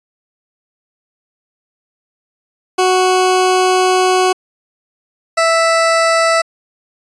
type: tone pair in turn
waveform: 20% pulse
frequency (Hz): 370 / 659.3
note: F#4 / E5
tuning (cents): 0 / 0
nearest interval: minor seventh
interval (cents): 1000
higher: second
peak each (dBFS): -5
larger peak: neither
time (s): 2.78-4.33 / 5.37-6.42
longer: first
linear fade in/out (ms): 10
effects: resampled to 22050 Hz